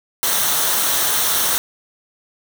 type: noise with comb filter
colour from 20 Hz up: white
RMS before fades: -18 dBFS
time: 0.23-1.58 s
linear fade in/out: 0 ms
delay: 0.41 ms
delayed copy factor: -0.5
effects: none